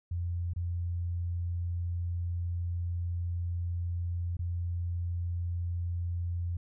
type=tone with dropouts; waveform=sine; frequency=86.8 Hz; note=F2; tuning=10 cents flat; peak=-30 dBFS; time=0.11-6.57 s; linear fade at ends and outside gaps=5 ms; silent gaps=0.535-0.561 / 4.369-4.391 s; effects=none